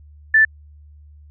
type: tone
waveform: sine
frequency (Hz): 1760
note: A6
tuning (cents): 0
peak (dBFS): -9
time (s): 0.34-0.45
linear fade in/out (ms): 5
effects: added 74 Hz sine -42 dBFS peak until 1.3 s